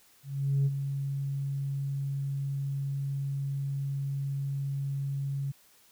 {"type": "tone with ADSR envelope", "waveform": "sine", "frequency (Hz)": 138.59, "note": "C#3", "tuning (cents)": 0, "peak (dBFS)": -20, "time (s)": [0.23, 5.52], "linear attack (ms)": 430, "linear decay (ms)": 36, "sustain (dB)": -9, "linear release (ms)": 14, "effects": ["tanh soft clip ceiling -20 dBFS", "white hiss -61 dBFS RMS until 5.91 s"]}